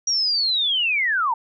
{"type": "linear sweep", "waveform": "sine", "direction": "down", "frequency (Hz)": [5740, 870], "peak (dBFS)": -18, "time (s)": [0.07, 1.34], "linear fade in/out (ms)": 5, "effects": []}